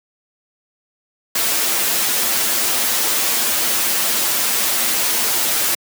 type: noise with comb filter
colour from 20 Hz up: white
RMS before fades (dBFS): -18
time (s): 1.35-5.75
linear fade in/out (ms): 5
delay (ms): 8.9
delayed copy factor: +0.65
effects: high-pass 200 Hz 12 dB/octave